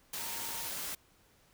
sine tone in noise, 919 Hz, A#5, 25 cents flat, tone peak -48 dBFS, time 0.19-0.68 s, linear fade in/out 5 ms, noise white, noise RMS -39 dBFS, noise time 0.13-0.95 s, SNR -12 dB, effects pink hiss -66 dBFS RMS until 1.53 s

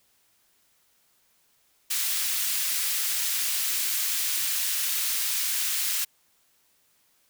white high-pass noise, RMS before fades -27 dBFS, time 1.9-6.05 s, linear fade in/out 10 ms, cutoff 1900 Hz, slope 12 dB/octave, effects white hiss -66 dBFS RMS until 7.29 s

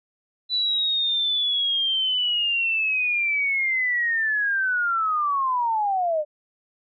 sine linear sweep, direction down, 3988 to 587.3 Hz, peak -20 dBFS, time 0.49-6.25 s, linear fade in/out 50 ms, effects none

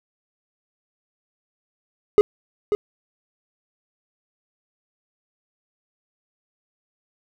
triangle tone with echo, 415.3 Hz, G#4, in tune, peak -6 dBFS, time 2.18-2.21 s, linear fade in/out 0 ms, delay 540 ms, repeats 1, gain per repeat -9 dB, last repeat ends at 2.75 s, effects none

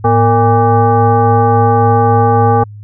sine tone with frequency modulation, 460.6 Hz, A#4, 21 cents flat, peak -6 dBFS, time 0.04-2.64 s, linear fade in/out 10 ms, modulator 353 Hz, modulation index 1.6, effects added 104 Hz sine -28 dBFS peak until 2.83 s

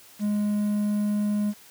triangle tone with quantisation, 207.7 Hz, G#3, in tune, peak -20 dBFS, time 0.19-1.54 s, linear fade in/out 50 ms, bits 8, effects white hiss -51 dBFS RMS until 1.7 s + high-pass 80 Hz 12 dB/octave

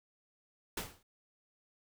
pink noise with exponential decay, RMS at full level -34 dBFS, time 0.77-1.03 s, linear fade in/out 5 ms, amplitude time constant 55 ms, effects none

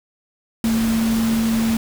sine tone in noise, 225.6 Hz, A3, 44 cents sharp, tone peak -16 dBFS, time 0.64-1.77 s, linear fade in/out 2 ms, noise pink, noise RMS -28 dBFS, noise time 0.64-1.77 s, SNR +9 dB, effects none

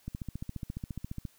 click train, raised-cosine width 5 ms, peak -24 dBFS, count 18, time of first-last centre 0.08-1.252 s, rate 14.5 Hz, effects white hiss -64 dBFS RMS until 1.38 s

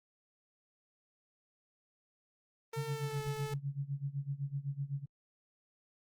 sawtooth tone with pitch glide, 453.1 to 434.1 Hz, A#4 to A4, -49 to -23 cents, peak -36 dBFS, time 2.73-3.54 s, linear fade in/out 5 ms, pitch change -74 cents, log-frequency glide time 2.85-3.2 s
sine tone with tremolo, 139.9 Hz, C#3, 16 cents sharp, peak -32 dBFS, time 2.76-5.06 s, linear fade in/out 20 ms, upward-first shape sine, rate 7.9 Hz, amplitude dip 90%
effects Opus 32 kbps

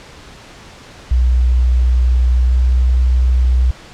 sine tone with pitch glide, 61.74 to 62.6 Hz, B1 to B1, 0 to +24 cents, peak -9 dBFS, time 1.11-3.71 s, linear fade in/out 5 ms, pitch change +24 cents, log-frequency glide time 2.42-2.57 s, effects pink hiss -38 dBFS RMS until 3.93 s + low-pass 6000 Hz 12 dB/octave

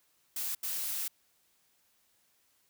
blue noise bursts at uneven times, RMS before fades -35 dBFS, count 2, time 0.36-0.55 / 0.63-1.08 s, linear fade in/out 5 ms, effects white hiss -71 dBFS RMS until 2.69 s

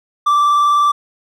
triangle tone with vibrato, 1169 Hz, D6, 8 cents flat, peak -8 dBFS, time 0.26-0.92 s, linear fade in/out 10 ms, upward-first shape triangle, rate 20 Hz, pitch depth 26 cents each way, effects none

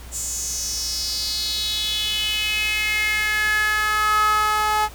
sawtooth tone with high-pass filter sweep, 426.2 Hz, G#4, 45 cents sharp, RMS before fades -22 dBFS, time 0.11-4.89 s, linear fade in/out 50 ms, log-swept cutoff 7500 to 950 Hz, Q 5.3, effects added 60 Hz sine -37 dBFS peak until 4.94 s + pink hiss -43 dBFS RMS until 4.94 s

